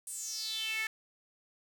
sawtooth tone with high-pass filter sweep, 440 Hz, A4, in tune, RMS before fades -37 dBFS, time 0.07-0.87 s, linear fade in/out 2 ms, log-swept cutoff 9300 to 1900 Hz, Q 6, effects none

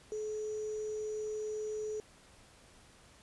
sine tone with sample-and-hold, 428.2 Hz, A4, 47 cents flat, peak -35 dBFS, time 0.12-2 s, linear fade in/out 0 ms, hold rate 6300 Hz, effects pink hiss -60 dBFS RMS until 3.22 s + resampled to 24000 Hz

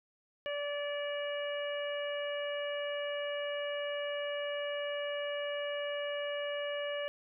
harmonic tone, 579 Hz, D5, 25 cents flat, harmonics 1 / 2 / 3 / 4 / 5, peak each -35 / -47 / -43 / -47 / -43 dBFS, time 0.46-7.08 s, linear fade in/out 0 ms, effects none

